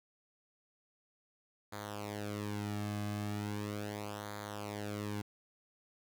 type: tone with flanger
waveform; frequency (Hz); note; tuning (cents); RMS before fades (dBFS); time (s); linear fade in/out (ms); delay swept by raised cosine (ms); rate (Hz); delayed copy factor
sawtooth; 103.83; G#2; 0; -40; 1.72-5.22; 10; 0.36 to 2.16; 0.38; -0.75
effects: 10-bit